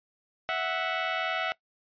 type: tone pair together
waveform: 15% pulse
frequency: 656.4 / 740 Hz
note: E5 / F#5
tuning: -8 / 0 cents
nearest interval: major second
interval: 208 cents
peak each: -24 dBFS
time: 0.49-1.52 s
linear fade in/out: 0 ms
effects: noise-tail reverb RT60 0.1 s tail -21 dB re dry + resampled to 11025 Hz